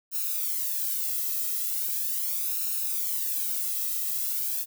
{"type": "noise with flanger", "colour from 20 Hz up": "violet", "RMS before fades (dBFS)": -29, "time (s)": [0.11, 4.66], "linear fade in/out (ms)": 50, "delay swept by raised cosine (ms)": [0.74, 1.57], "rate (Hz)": 0.39, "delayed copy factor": 0.9, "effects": []}